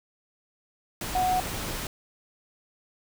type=tone in noise; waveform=sine; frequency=737 Hz; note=F#5; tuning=7 cents flat; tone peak=-22 dBFS; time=1.15-1.4 s; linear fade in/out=2 ms; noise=pink; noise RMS=-33 dBFS; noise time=1.01-1.87 s; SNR=+8 dB; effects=none